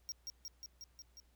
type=tone with echo; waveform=square; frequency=5600 Hz; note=F8; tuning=4 cents sharp; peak=-40 dBFS; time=0.09-0.12 s; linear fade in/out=0 ms; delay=180 ms; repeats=6; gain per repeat=-2 dB; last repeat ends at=1.2 s; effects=added 60 Hz sine -67 dBFS peak until 1.35 s + pink hiss -75 dBFS RMS until 1.35 s